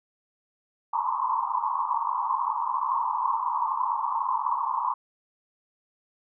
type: band-pass noise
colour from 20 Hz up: white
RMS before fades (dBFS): -27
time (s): 0.93-4.94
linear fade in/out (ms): 5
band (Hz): 890 to 1100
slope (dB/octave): 96
effects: none